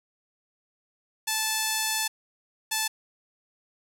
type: tone pair in turn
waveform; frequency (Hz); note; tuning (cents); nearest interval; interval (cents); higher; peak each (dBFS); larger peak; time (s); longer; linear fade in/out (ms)
5% pulse; 875 / 875; A5 / A5; -10 / -10; unison; 0; neither; -13; neither; 1.27-2.08 / 2.71-2.88; first; 10
effects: none